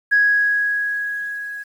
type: tone with level ramp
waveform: sine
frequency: 1661.2 Hz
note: G#6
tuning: in tune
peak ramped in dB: -10 to -28 dBFS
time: 0.11-1.64 s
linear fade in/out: 20 ms
effects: tanh soft clip ceiling -6 dBFS + 8-bit